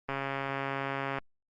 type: click train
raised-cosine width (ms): 0.5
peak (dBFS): -18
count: 151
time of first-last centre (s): 0.09-1.185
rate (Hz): 137
effects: Opus 24 kbps